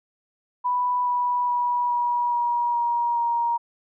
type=tone with pitch steps; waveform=sine; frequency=987.8 / 979.8 / 972 / 964.1 / 956.4 / 948.7 / 941 Hz; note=B5 / B5 / B5 / B5 / A#5 / A#5 / A#5; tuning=0 / -14 / -28 / -42 / +44 / +30 / +16 cents; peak=-20 dBFS; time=0.64-3.58 s; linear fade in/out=20 ms; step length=420 ms; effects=none